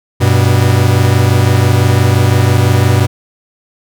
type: tone pair together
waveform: 45% pulse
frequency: 96.51 / 122.4 Hz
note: G2 / B2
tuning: -27 / -15 cents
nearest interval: major third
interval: 412 cents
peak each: -10 dBFS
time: 0.2-3.07 s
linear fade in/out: 20 ms
effects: none